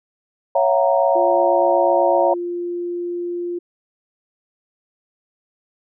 sine chord, F# dominant seventh, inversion second, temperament equal with one note detuned, 554.4 / 671.9 / 740 / 932.3 Hz, C#5 / E5 / F#5 / A#5, 0 / +33 / 0 / 0 cents, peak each -17 / -18 / -21 / -21 dBFS, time 0.55-2.34 s, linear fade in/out 5 ms
sine tone, 349.2 Hz, F4, in tune, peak -22 dBFS, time 1.15-3.59 s, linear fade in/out 10 ms
effects none

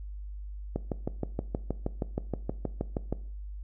click train, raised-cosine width 2 ms, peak -16 dBFS, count 16, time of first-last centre 0.76-3.126 s, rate 6.34 Hz, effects noise-tail reverb RT60 0.5 s tail -18 dB re dry + added 50 Hz sine -37 dBFS peak until 3.63 s

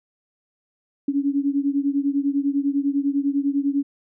sine beating tone pair, 277.2 / 287.2 Hz, C#4 / D4, 0 / -39 cents, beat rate 10 Hz, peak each -21 / -23 dBFS, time 1.08-3.83 s, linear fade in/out 5 ms, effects none

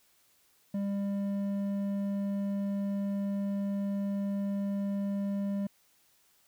sine tone with hard clipping, 199.5 Hz, G3, 31 cents sharp, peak -31 dBFS, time 0.74-5.67 s, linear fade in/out 5 ms, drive 6 dB, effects white hiss -67 dBFS RMS until 6.47 s

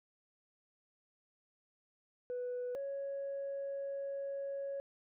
sine tone pair in turn, 493.9 / 554.4 Hz, B4 / C#5, 0 / 0 cents, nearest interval major second, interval 200 cents, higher second, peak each -35 / -36 dBFS, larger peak first, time 2.3-2.75 / 2.75-4.8 s, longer second, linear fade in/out 0 ms, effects tanh soft clip ceiling -34 dBFS

